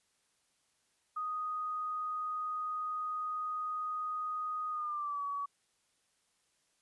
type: tone with pitch glide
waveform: sine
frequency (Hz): 1244.5 to 1134.6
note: D#6 to C#6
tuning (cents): 0 to +40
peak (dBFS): -34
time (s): 1.16-5.46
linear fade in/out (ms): 10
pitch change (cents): -160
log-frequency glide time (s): 4.7-5.24
effects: white hiss -75 dBFS RMS until 6.81 s + resampled to 24000 Hz